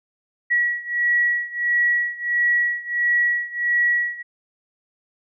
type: beating tone pair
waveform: sine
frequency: 1924 / 1925.5 Hz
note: B6 / B6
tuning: -46 / -44 cents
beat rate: 1.5 Hz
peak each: -20 / -22 dBFS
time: 0.5-4.23 s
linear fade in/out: 20 ms
effects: none